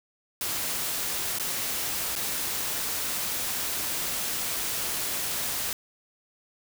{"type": "noise with dropouts", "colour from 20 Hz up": "white", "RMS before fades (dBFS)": -30, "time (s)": [0.41, 5.73], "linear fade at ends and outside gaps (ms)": 1, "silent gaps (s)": [[1.386, 1.397], [2.154, 2.161]], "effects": []}